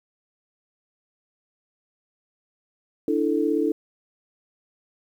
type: chord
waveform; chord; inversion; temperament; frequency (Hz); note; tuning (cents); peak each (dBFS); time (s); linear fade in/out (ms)
sine; D suspended second; none; just; 293.7 / 330.4 / 440.5; D4 / E4 / A4; 0 / +4 / +2; -24; 3.08-3.72; 2
effects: 9-bit